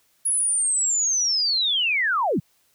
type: linear sweep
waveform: sine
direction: down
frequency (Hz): 10548 to 110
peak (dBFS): -19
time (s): 0.25-2.4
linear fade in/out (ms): 10
effects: white hiss -64 dBFS RMS until 2.74 s